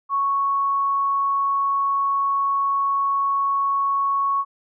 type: tone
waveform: sine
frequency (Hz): 1108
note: C#6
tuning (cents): -1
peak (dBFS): -18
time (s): 0.09-4.45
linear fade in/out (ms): 50
effects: none